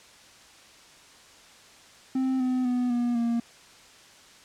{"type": "tone with pitch steps", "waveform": "triangle", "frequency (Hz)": [261.6, 254.4, 247.5, 240.7, 234.1], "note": ["C4", "C4", "B3", "B3", "A#3"], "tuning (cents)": [0, -48, 4, -44, 8], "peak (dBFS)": -21, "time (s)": [2.15, 3.4], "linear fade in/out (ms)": 5, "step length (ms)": 250, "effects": ["white hiss -52 dBFS RMS until 4.44 s", "low-pass 7000 Hz 12 dB/octave"]}